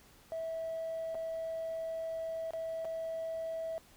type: tone with dropouts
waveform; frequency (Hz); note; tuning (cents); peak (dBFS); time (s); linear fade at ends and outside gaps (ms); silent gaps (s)
triangle; 652; E5; -19; -32; 0.32-3.78; 0; 1.146-1.152 / 2.507-2.535 / 2.847-2.852
effects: tanh soft clip ceiling -32 dBFS + pink hiss -61 dBFS RMS until 3.96 s